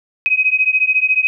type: beating tone pair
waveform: sine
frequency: 2519 / 2533 Hz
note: D#7 / D#7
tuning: +21 / +30 cents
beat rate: 14 Hz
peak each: -15 dBFS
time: 0.26-1.27 s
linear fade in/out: 0 ms
effects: none